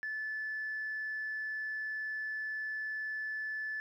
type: tone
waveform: sine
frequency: 1739 Hz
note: A6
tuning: 21 cents flat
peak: -34 dBFS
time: 0.03-3.8 s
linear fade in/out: 0 ms
effects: tanh soft clip ceiling -31 dBFS + 12-bit